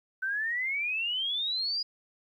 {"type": "exponential sweep", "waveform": "sine", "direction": "up", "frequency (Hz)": [1513, 4936], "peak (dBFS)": -28, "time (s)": [0.22, 1.83], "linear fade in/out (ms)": 10, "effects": ["11-bit"]}